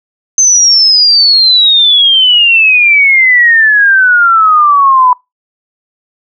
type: exponential sweep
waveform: sine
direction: down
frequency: 6272 to 987.8 Hz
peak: -3 dBFS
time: 0.38-5.13 s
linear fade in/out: 2 ms
effects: noise-tail reverb RT60 0.2 s tail -25 dB re dry